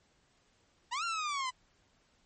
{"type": "linear two-way sweep", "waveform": "sawtooth", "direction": "up then down", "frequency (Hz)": [896, 1396.9, 996], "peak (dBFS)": -29, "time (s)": [0.91, 1.51], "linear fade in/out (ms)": 20, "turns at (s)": 1.04, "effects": ["pink hiss -70 dBFS RMS until 2.25 s", "MP3 32 kbps"]}